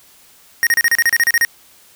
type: tone bursts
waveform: square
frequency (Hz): 1864.7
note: A#6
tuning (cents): 0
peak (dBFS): -11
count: 12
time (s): 0.63-1.449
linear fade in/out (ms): 0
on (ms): 38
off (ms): 33
effects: white hiss -48 dBFS RMS until 1.95 s